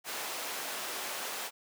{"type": "high-pass noise", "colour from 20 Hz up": "pink", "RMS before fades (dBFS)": -38, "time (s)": [0.04, 1.51], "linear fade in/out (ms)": 50, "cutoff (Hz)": 570, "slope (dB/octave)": 12, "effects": []}